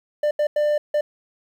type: tone bursts at uneven times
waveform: triangle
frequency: 595 Hz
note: D5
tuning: 22 cents sharp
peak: -15 dBFS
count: 4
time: 0.23-0.31 / 0.39-0.47 / 0.56-0.78 / 0.94-1.01 s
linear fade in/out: 5 ms
effects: 9-bit